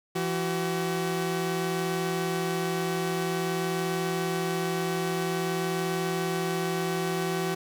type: tone pair together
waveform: sawtooth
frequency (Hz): 169 / 378.5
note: E3 / F#4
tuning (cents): +43 / +39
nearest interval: octave + major second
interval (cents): 1396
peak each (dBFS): -26 / -25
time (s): 0.15-7.55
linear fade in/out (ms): 10
effects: none